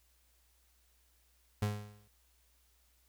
35% pulse tone with exponential decay, 104.2 Hz, G#2, 6 cents sharp, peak -27 dBFS, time 1.62-2.08 s, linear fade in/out 5 ms, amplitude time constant 100 ms, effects added 60 Hz sine -70 dBFS peak until 3.08 s + white hiss -72 dBFS RMS until 3.08 s

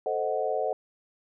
sine chord, A diminished seventh, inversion none, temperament equal, 440 / 523.3 / 622.3 / 740 Hz, A4 / C5 / Eb5 / Gb5, 0 / 0 / 0 / 0 cents, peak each -31 dBFS, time 0.06-0.73 s, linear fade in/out 2 ms, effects none

